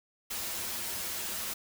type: noise with comb filter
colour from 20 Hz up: white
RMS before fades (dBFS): -36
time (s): 0.3-1.54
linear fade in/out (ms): 10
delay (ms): 6.9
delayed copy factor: -0.8
effects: none